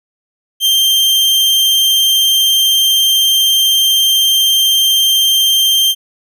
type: tone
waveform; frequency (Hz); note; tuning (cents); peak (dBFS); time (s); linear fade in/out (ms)
40% pulse; 3158; G7; +12; -8; 0.6-5.95; 50
effects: none